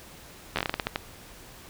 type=slowing click train; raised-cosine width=0.3 ms; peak=-10 dBFS; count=11; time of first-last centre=0.56-0.959 s; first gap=12 ms; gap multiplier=1.25; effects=pink hiss -48 dBFS RMS until 1.69 s